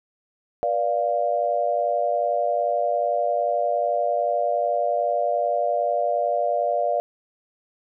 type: chord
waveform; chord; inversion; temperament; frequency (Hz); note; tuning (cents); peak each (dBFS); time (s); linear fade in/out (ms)
sine; B diminished; none; equal with one note detuned; 484.8 / 587.3 / 698.5; B4 / D5 / F5; -32 / 0 / 0; -28 / -23 / -23; 0.63-7; 0
effects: none